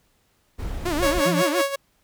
brown noise, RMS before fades -29 dBFS, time 0.58-1.22 s, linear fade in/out 20 ms
sawtooth tone with vibrato, 323.1 Hz, E4, 35 cents flat, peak -19 dBFS, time 0.85-1.62 s, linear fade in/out 10 ms, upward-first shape sine, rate 7.3 Hz, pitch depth 200 cents each way
sawtooth tone with tremolo, 554.4 Hz, C#5, in tune, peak -14 dBFS, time 1.02-1.76 s, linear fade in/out 10 ms, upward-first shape sine, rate 5.5 Hz, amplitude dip 75%
sine tone, 172.1 Hz, F3, 25 cents flat, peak -22 dBFS, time 1.25-1.43 s, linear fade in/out 20 ms
effects pink hiss -65 dBFS RMS until 2.03 s

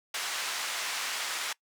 pink band-pass noise, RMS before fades -34 dBFS, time 0.14-1.53 s, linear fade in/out 5 ms, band 1200 to 8400 Hz, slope 12 dB/octave, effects noise-tail reverb RT60 0.1 s tail -23 dB re dry

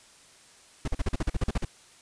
brown noise bursts, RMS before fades -25 dBFS, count 12, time 0.85-1.649 s, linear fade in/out 5 ms, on 29 ms, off 41 ms, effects white hiss -55 dBFS RMS until 2.01 s + resampled to 22050 Hz

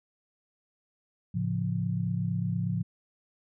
sine chord, A augmented, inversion none, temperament equal, 110 / 138.59 / 174.61 Hz, A2 / C#3 / E#3, 0 / 0 / 0 cents, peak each -31 / -33 / -30 dBFS, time 1.34-2.83 s, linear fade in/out 10 ms, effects none

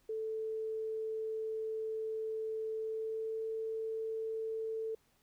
sine tone with pitch glide, 440 to 444.1 Hz, A4 to A4, 0 to +16 cents, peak -35 dBFS, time 0.09-4.95 s, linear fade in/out 5 ms, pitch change +16 cents, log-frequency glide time 2.74-3.44 s, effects pink hiss -72 dBFS RMS until 5.22 s

